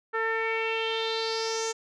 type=tone with low-pass filter sweep; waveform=sawtooth; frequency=448.9 Hz; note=A4; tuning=35 cents sharp; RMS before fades=-29 dBFS; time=0.13-1.73 s; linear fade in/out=20 ms; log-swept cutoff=1600 to 6800 Hz; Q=5; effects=none